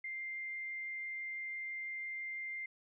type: tone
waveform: sine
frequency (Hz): 2098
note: C7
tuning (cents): +4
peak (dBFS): -39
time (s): 0.04-2.66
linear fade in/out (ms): 5
effects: none